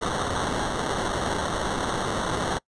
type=noise with sample-and-hold; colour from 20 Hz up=white; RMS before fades=-27 dBFS; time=0.01-2.59 s; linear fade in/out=20 ms; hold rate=2450 Hz; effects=noise-tail reverb RT60 0.1 s tail -24 dB re dry + resampled to 22050 Hz

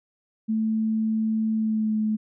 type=tone with pitch glide; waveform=sine; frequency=220 to 215.8 Hz; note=A3 to A3; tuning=0 to -33 cents; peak=-21 dBFS; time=0.48-2.17 s; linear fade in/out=20 ms; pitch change=-33 cents; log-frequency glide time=1.54-1.96 s; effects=none

